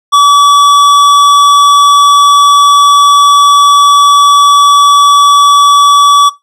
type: tone with tanh clipping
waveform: triangle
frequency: 1145 Hz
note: D6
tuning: 44 cents flat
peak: -3 dBFS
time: 0.12-6.3 s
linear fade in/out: 20 ms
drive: 18 dB
effects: noise-tail reverb RT60 0.2 s tail -19 dB re dry